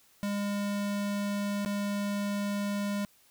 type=tone with dropouts; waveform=square; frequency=203 Hz; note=G#3; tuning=39 cents flat; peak=-30 dBFS; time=0.23-3.05 s; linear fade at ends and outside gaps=0 ms; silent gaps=1.649-1.66 s; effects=white hiss -63 dBFS RMS until 3.3 s